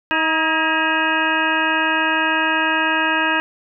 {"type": "harmonic tone with a mistuned harmonic", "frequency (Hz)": 316.3, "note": "D#4", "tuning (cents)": 29, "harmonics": [1, 2, 3, 4, 5, 6, 8, 9], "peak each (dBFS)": [-25, -28, -22, -26, -20, -27, -24, -27], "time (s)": [0.11, 3.4], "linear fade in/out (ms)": 0, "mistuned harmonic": 5, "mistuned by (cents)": 49, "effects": []}